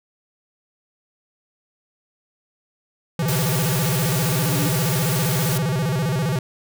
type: tone with vibrato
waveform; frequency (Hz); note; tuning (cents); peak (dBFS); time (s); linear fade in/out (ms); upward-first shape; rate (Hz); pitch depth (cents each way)
square; 146.83; D3; 0; -20; 3.19-6.39; 2; square; 15; 240
type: noise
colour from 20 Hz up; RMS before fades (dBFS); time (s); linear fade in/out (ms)
white; -27; 3.28-5.58; 5
type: tone with exponential growth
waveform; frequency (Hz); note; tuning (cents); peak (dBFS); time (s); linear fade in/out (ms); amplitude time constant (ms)
sine; 290.3; D4; -20; -23; 3.85-4.68; 5; 180
effects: none